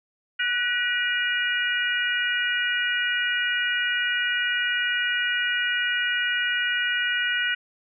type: harmonic tone with a mistuned harmonic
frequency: 480 Hz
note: B4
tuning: 49 cents flat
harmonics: 3 / 4 / 5 / 6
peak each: -25 / -28 / -31 / -28 dBFS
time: 0.39-7.55 s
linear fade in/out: 10 ms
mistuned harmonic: 3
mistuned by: +47 cents
effects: none